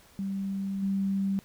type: tone with level steps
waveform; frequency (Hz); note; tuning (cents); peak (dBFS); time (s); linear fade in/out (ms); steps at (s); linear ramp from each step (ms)
sine; 195.3; G3; -6; -29 / -25; 0.19-1.39; 0; 0.82; 10
effects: pink hiss -57 dBFS RMS until 1.44 s